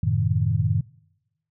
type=chord; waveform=sine; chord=F# diminished seventh; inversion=none; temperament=equal; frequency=92.5 / 110 / 130.81 / 155.56 Hz; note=F#2 / A2 / C3 / Eb3; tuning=0 / 0 / 0 / 0 cents; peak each=-25 / -22 / -27 / -25 dBFS; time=0.03-0.81 s; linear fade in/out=5 ms; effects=noise-tail reverb RT60 1.0 s tail -25 dB re dry